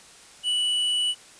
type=tone with tanh clipping; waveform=triangle; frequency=2955 Hz; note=F#7; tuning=3 cents flat; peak=-23 dBFS; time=0.43-1.15 s; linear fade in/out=50 ms; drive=12 dB; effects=white hiss -49 dBFS RMS until 1.39 s + resampled to 22050 Hz